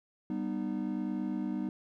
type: chord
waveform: triangle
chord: G augmented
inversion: none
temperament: just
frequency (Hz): 196 / 245 / 306.2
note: G3 / B3 / D#4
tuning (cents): 0 / -14 / -28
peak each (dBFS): -34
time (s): 0.3-1.69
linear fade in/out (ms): 2
effects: none